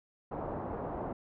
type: low-pass noise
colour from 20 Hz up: white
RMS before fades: -38 dBFS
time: 0.31-1.13 s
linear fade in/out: 5 ms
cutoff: 890 Hz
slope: 24 dB/octave
effects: none